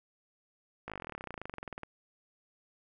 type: slowing click train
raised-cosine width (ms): 0.5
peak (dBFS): -25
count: 30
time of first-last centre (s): 0.88-1.833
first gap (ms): 18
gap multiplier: 1.04
effects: none